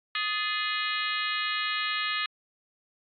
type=harmonic tone with a mistuned harmonic; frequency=415.3 Hz; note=G#4; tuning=in tune; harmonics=3 / 4 / 5 / 6 / 7 / 8 / 9 / 10; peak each=-33 / -34 / -35 / -36 / -36 / -37 / -38 / -38 dBFS; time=0.15-2.26 s; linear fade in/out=2 ms; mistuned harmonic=4; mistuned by=+76 cents; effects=AAC 64 kbps